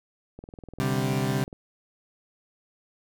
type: click train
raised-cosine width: 2 ms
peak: -28 dBFS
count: 24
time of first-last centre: 0.39-1.529 s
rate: 20.2 Hz
type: chord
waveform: 30% pulse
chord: C suspended second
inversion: none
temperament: equal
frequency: 130.81 / 146.83 / 196 Hz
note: C3 / D3 / G3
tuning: 0 / 0 / 0 cents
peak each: -24 / -28 / -27 dBFS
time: 0.8-1.44 s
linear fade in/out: 0 ms
effects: none